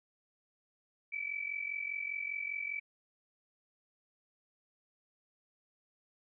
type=tone pair together; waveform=sine; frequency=2287 / 2332 Hz; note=D7 / D7; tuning=-47 / -13 cents; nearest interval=unison; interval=34 cents; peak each=-38 / -39 dBFS; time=1.12-2.8 s; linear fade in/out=10 ms; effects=none